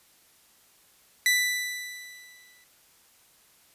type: tone with exponential decay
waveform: sawtooth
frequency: 1983 Hz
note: B6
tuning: 7 cents sharp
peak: -15 dBFS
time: 1.26-2.64 s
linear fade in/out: 1 ms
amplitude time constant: 300 ms
effects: white hiss -60 dBFS RMS until 3.74 s + resampled to 32000 Hz